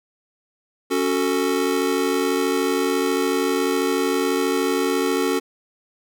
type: chord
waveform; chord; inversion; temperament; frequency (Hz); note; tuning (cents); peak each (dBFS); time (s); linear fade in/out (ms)
square; F# minor; second; just; 277.5 / 370 / 444; C#4 / F#4 / A4; +2 / 0 / +16; -24; 0.9-5.4; 20
effects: none